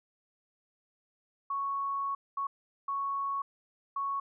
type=tone bursts at uneven times; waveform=sine; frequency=1108.7 Hz; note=C#6; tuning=in tune; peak=-30 dBFS; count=4; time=1.5-2.15 / 2.37-2.47 / 2.88-3.42 / 3.96-4.2 s; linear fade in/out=5 ms; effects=none

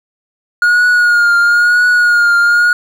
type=tone with vibrato; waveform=triangle; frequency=1433 Hz; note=F6; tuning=44 cents sharp; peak=-5 dBFS; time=0.62-2.73 s; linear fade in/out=2 ms; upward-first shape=triangle; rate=1 Hz; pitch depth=44 cents each way; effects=none

